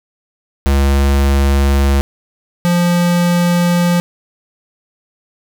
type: tone pair in turn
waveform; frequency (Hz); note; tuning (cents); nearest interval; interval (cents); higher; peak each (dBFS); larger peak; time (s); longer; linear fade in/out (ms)
square; 69.3 / 174.63; C#2 / F3; 0 / 0; octave + major third; 1600; second; -10 / -11; first; 0.66-2.01 / 2.65-4; neither; 0
effects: none